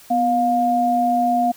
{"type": "tone pair together", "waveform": "sine", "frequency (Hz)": [247.3, 708], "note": ["B3", "F5"], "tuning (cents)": [3, 23], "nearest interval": "octave + tritone", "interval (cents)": 1820, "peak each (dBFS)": [-21, -16], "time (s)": [0.1, 1.52], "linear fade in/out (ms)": 10, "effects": ["white hiss -46 dBFS RMS until 1.56 s"]}